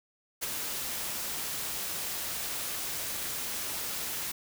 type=noise with ADSR envelope; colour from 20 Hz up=white; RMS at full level=-31 dBFS; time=0.41-4.32 s; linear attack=25 ms; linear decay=18 ms; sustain=-4 dB; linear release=6 ms; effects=none